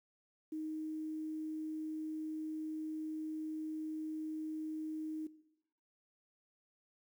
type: tone with quantisation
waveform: sine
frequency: 312.5 Hz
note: D#4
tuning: 8 cents sharp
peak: -38 dBFS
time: 0.52-5.27 s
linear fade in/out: 5 ms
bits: 11
effects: noise-tail reverb RT60 0.8 s tail -17 dB re dry